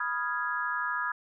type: chord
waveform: sine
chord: F half-diminished seventh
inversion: second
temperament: equal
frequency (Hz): 987.8 / 1244.5 / 1396.9 / 1661.2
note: Cb6 / Eb6 / F6 / Ab6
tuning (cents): 0 / 0 / 0 / 0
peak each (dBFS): -35 / -34 / -36 / -32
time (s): 0-1.12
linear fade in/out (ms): 5
effects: none